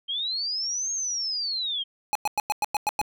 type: linear two-way sweep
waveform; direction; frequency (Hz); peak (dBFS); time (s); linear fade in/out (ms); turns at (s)
sine; up then down; 3136 to 6540 to 3136; -26; 0.08-1.84; 20; 0.92
type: tone bursts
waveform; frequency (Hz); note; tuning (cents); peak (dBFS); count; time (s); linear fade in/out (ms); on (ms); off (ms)
square; 841; G#5; +22; -22; 8; 2.13-3.014; 0; 23; 100
type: click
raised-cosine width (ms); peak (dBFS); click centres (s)
1; -19; 3.015
effects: none

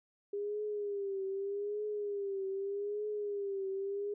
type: tone with vibrato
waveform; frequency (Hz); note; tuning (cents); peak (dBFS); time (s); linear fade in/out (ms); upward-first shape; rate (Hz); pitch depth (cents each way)
sine; 403.3; G4; +49; -34; 0.33-4.14; 5; triangle; 0.82; 86
effects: none

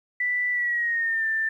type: tone with pitch glide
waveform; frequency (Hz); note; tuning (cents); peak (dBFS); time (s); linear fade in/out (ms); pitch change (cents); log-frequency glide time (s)
sine; 1975.5 to 1780.4; B6 to A6; 0 to +20; -22; 0.2-1.49; 5; -180; 0.51-1.27
effects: 10-bit

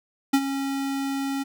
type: tone with ADSR envelope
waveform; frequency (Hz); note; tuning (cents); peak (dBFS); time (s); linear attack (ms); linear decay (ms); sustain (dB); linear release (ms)
square; 274; C#4; -20; -15; 0.33-1.44; 10; 58; -11; 19
effects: none

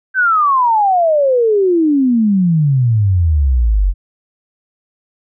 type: exponential sweep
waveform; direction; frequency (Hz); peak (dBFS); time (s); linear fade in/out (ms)
sine; down; 1568 to 43.65; -9; 0.14-3.94; 50
effects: none

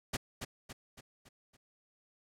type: noise with echo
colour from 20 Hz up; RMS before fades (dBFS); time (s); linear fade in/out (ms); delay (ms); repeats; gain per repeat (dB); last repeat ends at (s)
pink; -34; 0.13-0.17; 10; 280; 5; -6; 1.57
effects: low-pass 11000 Hz 12 dB/octave

